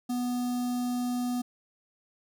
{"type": "tone with notch filter", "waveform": "square", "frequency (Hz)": 246.1, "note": "B3", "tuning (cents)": -6, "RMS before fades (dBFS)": -30, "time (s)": [0.09, 1.42], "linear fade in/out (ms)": 10, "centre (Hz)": 2100, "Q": 0.56, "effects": []}